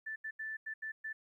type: tone bursts at uneven times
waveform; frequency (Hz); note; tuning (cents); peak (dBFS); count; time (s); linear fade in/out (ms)
sine; 1760; A6; 0; -38; 6; 0.06-0.16 / 0.24-0.31 / 0.39-0.57 / 0.66-0.74 / 0.82-0.92 / 1.04-1.13; 10
effects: 13-bit